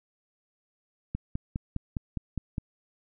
click train, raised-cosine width 5 ms, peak -18 dBFS, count 8, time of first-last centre 1.15-2.581 s, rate 4.89 Hz, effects none

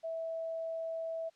sine tone, 654 Hz, E5, 14 cents flat, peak -35 dBFS, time 0.03-1.3 s, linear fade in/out 20 ms, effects white hiss -69 dBFS RMS until 1.35 s + low-pass 5000 Hz 12 dB/octave

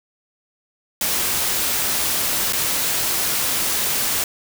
white noise with dropouts, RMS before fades -21 dBFS, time 1.01-4.24 s, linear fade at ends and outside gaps 2 ms, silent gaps 2.525-2.532 s, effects none

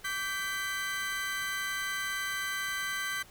35% pulse tone cluster, 1160 / 1557 / 1996 Hz, D6 / G6 / B6, -22 / -12 / +18 cents, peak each -38 / -33 / -35 dBFS, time 0.04-3.23 s, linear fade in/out 10 ms, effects pink hiss -55 dBFS RMS until 3.3 s

